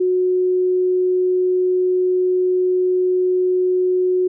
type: tone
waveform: sine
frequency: 366.2 Hz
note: F#4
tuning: 18 cents flat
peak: -14 dBFS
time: 0-4.28 s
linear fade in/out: 10 ms
effects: none